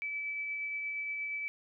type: tone with tremolo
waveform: sine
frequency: 2305 Hz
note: D7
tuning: 33 cents flat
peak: -33 dBFS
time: 0.02-1.48 s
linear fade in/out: 0 ms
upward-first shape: triangle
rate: 8.5 Hz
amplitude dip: 25%
effects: none